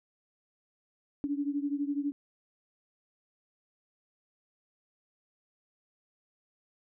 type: beating tone pair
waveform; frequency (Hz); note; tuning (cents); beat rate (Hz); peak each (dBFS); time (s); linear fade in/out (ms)
sine; 282.5 / 294.5; C#4 / D4; +33 / +5; 12; -31 / -34; 1.24-2.12; 0
effects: none